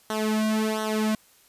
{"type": "tone with flanger", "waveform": "sawtooth", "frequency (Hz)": 216.8, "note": "A3", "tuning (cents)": -25, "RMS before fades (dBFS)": -25, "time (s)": [0.1, 1.15], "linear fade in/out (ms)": 2, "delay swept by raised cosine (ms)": [0.41, 2.31], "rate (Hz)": 1.4, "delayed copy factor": -0.85, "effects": ["white hiss -58 dBFS RMS until 1.48 s", "resampled to 32000 Hz"]}